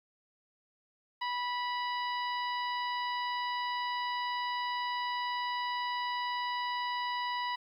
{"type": "harmonic tone", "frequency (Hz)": 981, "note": "B5", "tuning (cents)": -12, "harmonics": [1, 2, 3, 4, 5], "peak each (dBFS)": [-33, -39, -43, -45, -47], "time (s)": [1.21, 7.56], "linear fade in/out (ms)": 10, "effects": ["11-bit"]}